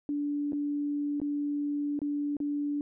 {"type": "tone with dropouts", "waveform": "sine", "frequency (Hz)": 290.3, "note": "D4", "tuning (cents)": -20, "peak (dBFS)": -28, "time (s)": [0.09, 2.81], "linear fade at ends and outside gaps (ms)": 1, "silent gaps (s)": [[0.522, 0.531], [1.201, 1.216], [1.991, 2.017], [2.368, 2.402]], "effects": []}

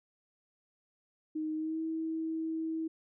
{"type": "tone with pitch glide", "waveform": "sine", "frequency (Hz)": [311.3, 321.9], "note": ["D#4", "E4"], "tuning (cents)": [1, -41], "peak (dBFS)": -32, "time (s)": [1.35, 2.88], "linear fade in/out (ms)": 10, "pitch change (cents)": 58, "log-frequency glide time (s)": [1.55, 1.8], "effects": []}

